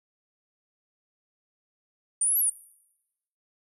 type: exponential two-way sweep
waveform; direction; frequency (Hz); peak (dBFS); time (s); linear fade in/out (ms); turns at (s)
sine; up then down; 8900 to 11980 to 8900; -21; 2.21-2.5; 5; 2.39
effects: noise-tail reverb RT60 0.9 s tail -20 dB re dry